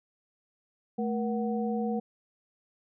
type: tone cluster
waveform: sine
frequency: 218.2 / 476.1 / 744 Hz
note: A3 / A#4 / F#5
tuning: -14 / +37 / +9 cents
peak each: -29 / -33 / -36 dBFS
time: 0.98-2 s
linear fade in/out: 10 ms
effects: none